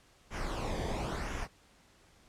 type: noise with flanger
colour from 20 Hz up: brown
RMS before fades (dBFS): -36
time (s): 0.3-1.48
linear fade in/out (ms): 50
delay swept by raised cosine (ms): 0.23 to 0.75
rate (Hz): 0.96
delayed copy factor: -0.65
effects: pink hiss -63 dBFS RMS until 2.28 s + low-pass 9000 Hz 12 dB/octave